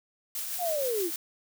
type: noise with tremolo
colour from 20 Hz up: blue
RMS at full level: -33 dBFS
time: 0.35-1.16 s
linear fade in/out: 2 ms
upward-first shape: triangle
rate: 6.5 Hz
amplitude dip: 35%
type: linear sweep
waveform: sine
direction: down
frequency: 740 to 311.1 Hz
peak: -27 dBFS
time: 0.58-1.11 s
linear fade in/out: 50 ms
effects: none